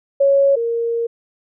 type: tone pair in turn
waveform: sine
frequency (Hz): 554.4 / 465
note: C#5 / A#4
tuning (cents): 0 / -4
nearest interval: minor third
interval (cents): 304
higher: first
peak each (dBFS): -10 / -17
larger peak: first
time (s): 0.2-0.56 / 0.56-1.07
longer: second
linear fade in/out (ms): 10
effects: none